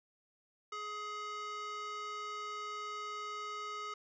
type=tone with high-pass filter; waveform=square; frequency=419.7 Hz; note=G#4; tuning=18 cents sharp; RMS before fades=-42 dBFS; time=0.72-3.94 s; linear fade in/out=5 ms; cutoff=940 Hz; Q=8.4; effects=resampled to 16000 Hz